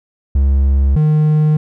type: tone pair in turn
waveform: triangle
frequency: 68.5 / 153.02 Hz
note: C#2 / D#3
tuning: -20 / -29 cents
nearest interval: octave + major second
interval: 1391 cents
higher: second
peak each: -7 dBFS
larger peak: neither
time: 0.35-0.96 / 0.96-1.57 s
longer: neither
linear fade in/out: 5 ms
effects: none